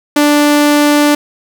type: tone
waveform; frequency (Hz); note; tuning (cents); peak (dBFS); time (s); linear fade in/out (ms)
sawtooth; 293.7; D4; 0; -3; 0.16-1.15; 5
effects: none